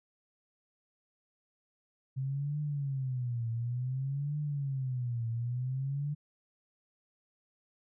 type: tone with vibrato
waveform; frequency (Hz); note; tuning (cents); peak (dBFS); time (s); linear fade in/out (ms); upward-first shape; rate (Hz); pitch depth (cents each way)
sine; 130.81; C3; 0; -31; 2.16-6.15; 20; triangle; 0.56; 240
effects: none